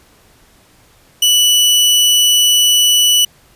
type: tone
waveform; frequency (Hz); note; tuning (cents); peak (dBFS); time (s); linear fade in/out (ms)
sawtooth; 2960; F#7; 0; -5; 1.22-3.25; 5
effects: pink hiss -49 dBFS RMS until 3.55 s + resampled to 32000 Hz